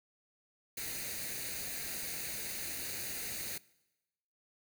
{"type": "noise with comb filter", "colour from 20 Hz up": "white", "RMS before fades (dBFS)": -40, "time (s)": [0.77, 3.58], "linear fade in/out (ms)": 5, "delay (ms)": 0.46, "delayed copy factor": 0.65, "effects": ["noise-tail reverb RT60 1.0 s tail -22 dB re dry"]}